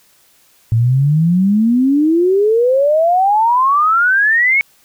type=exponential sweep; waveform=sine; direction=up; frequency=110 to 2238 Hz; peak=-9 dBFS; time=0.72-4.61 s; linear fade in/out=0 ms; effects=white hiss -52 dBFS RMS until 4.84 s